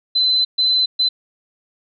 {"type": "tone bursts at uneven times", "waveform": "sine", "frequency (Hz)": 4042, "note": "B7", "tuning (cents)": 39, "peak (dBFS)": -13, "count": 3, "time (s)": [[0.15, 0.45], [0.58, 0.86], [0.99, 1.09]], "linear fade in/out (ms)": 10, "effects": []}